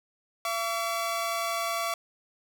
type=tone pair together; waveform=sawtooth; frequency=677.8 / 1140 Hz; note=E5 / C#6; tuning=+48 / +48 cents; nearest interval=major sixth; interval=900 cents; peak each=-27 dBFS; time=0.45-1.94 s; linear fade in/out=2 ms; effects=none